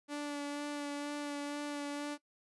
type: tone with vibrato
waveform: sawtooth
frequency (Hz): 290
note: D4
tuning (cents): -22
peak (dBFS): -33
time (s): 0.08-2.18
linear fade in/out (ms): 50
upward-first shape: sine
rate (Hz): 2.1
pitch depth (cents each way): 16
effects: noise-tail reverb RT60 0.1 s tail -19 dB re dry + resampled to 24000 Hz